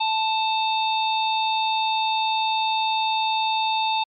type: harmonic tone with a mistuned harmonic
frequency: 880 Hz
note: A5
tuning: in tune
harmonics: 1 / 3 / 4 / 5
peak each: -21 / -29 / -28 / -34 dBFS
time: 0-4.04 s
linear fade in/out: 10 ms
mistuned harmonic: 4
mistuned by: +63 cents
effects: MP3 64 kbps